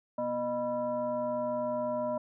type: tone with frequency modulation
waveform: sine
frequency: 612 Hz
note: D#5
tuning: 29 cents flat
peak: -29 dBFS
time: 0.18-2.18 s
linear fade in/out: 5 ms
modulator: 370 Hz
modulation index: 0.85
effects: none